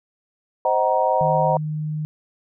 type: chord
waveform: sine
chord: C half-diminished seventh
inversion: none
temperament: just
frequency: 523.3 / 627.9 / 753.5 / 941.9 Hz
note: C5 / Eb5 / Gb5 / Bb5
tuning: 0 / +16 / +31 / +18 cents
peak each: -22 / -22 / -22 / -21 dBFS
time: 0.65-1.57 s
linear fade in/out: 2 ms
type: tone with pitch glide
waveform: sine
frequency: 154.9 to 153.3 Hz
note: D#3 to D#3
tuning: -7 to -25 cents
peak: -23 dBFS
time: 1.21-2.05 s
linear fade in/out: 0 ms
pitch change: -18 cents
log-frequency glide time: 1.44-1.63 s
effects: none